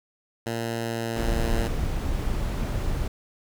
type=tone with pitch glide; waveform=10% pulse; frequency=115.5 to 114.64 Hz; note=A#2 to A#2; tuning=-16 to -28 cents; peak=-19 dBFS; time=0.46-1.68 s; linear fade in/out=5 ms; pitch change=-12 cents; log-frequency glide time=0.8-1.16 s
type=noise; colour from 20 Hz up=brown; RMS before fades=-26 dBFS; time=1.16-3.08 s; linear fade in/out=5 ms
effects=none